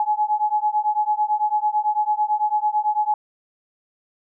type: beating tone pair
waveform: sine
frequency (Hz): 842 / 851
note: G#5 / G#5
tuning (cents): +24 / +42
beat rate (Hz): 9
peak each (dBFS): -21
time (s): 0-3.14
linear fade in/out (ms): 2
effects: none